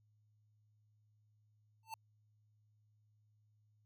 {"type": "tone with exponential growth", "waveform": "square", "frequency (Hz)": 891, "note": "A5", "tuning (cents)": 22, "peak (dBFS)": -40, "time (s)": [1.83, 1.94], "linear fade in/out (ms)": 2, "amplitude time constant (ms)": 23, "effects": ["added 106 Hz sine -70 dBFS peak until 3.85 s"]}